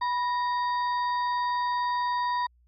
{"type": "harmonic tone with a mistuned harmonic", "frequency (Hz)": 932.3, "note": "A#5", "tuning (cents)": 0, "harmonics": [1, 2, 4, 5], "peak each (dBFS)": [-25, -36, -43, -44], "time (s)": [0.01, 2.47], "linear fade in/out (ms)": 10, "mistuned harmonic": 1, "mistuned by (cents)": 90, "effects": ["added 60 Hz sine -59 dBFS peak until 2.67 s"]}